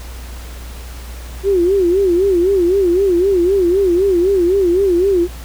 sine tone with vibrato, 370 Hz, F#4, in tune, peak -10 dBFS, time 1.43-5.28 s, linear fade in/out 50 ms, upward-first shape sine, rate 3.9 Hz, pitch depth 140 cents each way, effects added 60 Hz sine -28 dBFS peak until 5.44 s + pink hiss -37 dBFS RMS until 5.44 s

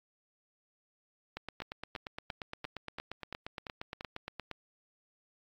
two click trains, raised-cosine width 0.3 ms, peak -23 / -24 dBFS, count 28 / 8, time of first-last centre 1.37-4.513 / 1.62-4.009 s, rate 8.59 / 2.93 Hz, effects AAC 64 kbps

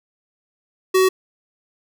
square tone, 375.7 Hz, F#4, 26 cents sharp, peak -13 dBFS, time 0.94-1.09 s, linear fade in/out 10 ms, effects none

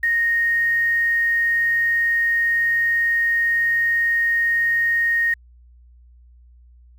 sine tone with quantisation, 1859 Hz, A#6, 5 cents flat, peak -16 dBFS, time 0.03-5.34 s, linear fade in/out 5 ms, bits 7, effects added 60 Hz sine -46 dBFS peak until 6.98 s

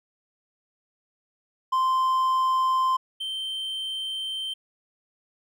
triangle tone pair in turn, 1041 / 3119 Hz, C6 / G7, -9 / -9 cents, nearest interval octave + perfect fifth, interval 1900 cents, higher second, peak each -18 / -27 dBFS, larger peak first, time 1.72-2.97 / 3.2-4.54 s, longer second, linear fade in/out 10 ms, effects none

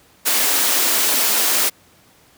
white high-pass noise, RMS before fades -17 dBFS, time 0.25-1.7 s, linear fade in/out 20 ms, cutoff 220 Hz, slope 48 dB/octave, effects pink hiss -52 dBFS RMS until 2.37 s + high-pass 80 Hz 12 dB/octave

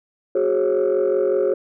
sine chord, F# suspended second, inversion none, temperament equal with one note detuned, 370 / 415.3 / 541.1 Hz, F#4 / G#4 / C#5, 0 / 0 / -42 cents, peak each -19 dBFS, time 0.35-1.54 s, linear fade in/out 5 ms, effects tanh soft clip ceiling -12 dBFS

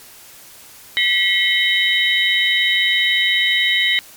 sine tone cluster, 1949 / 2139 / 3056 / 3804 Hz, B6 / C7 / G7 / A#7, -23 / +38 / -45 / +34 cents, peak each -19 dBFS, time 0.97-3.99 s, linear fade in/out 0 ms, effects white hiss -42 dBFS RMS until 4.16 s + MP3 96 kbps

